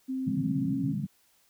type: tone with pitch glide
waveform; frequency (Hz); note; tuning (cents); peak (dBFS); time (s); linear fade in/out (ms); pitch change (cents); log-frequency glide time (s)
sine; 261.8 to 272.4; C4 to C#4; +1 to -30; -29; 0.08-0.94; 20; +69; 0.35-0.77
type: band-pass noise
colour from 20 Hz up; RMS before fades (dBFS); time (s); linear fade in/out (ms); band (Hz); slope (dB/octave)
pink; -31; 0.26-1.07; 20; 130 to 220; 48
effects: white hiss -66 dBFS RMS until 1.49 s